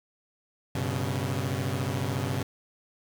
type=tone cluster; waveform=sawtooth; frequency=96.9 / 124.5 / 138.6 Hz; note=G2 / B2 / C#3; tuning=-20 / +14 / 0 cents; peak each=-28 dBFS; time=0.75-2.43 s; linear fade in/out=5 ms; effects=8-bit